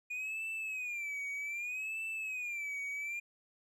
triangle tone with vibrato, 2444 Hz, D#7, 32 cents flat, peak -35 dBFS, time 0.1-3.2 s, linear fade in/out 10 ms, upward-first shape sine, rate 0.64 Hz, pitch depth 140 cents each way, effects none

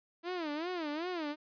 sawtooth tone with vibrato, 327.2 Hz, E4, 13 cents flat, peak -31 dBFS, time 0.23-1.36 s, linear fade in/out 50 ms, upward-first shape sine, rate 2.6 Hz, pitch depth 200 cents each way, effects resampled to 11025 Hz

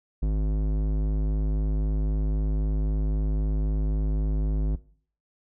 square tone with low-pass filter, 51.91 Hz, G#1, in tune, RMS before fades -24 dBFS, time 0.22-4.76 s, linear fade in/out 10 ms, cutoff 340 Hz, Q 0.58, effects noise-tail reverb RT60 0.5 s tail -19 dB re dry

